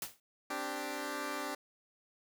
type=noise with exponential decay; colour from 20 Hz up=white; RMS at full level=-36 dBFS; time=0.02-0.2 s; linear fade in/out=2 ms; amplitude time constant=38 ms
type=chord; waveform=10% pulse; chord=C suspended second; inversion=none; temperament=equal; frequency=261.6 / 293.7 / 392 Hz; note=C4 / D4 / G4; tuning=0 / 0 / 0 cents; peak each=-35 / -31 / -34 dBFS; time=0.5-1.55 s; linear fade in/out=5 ms
effects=none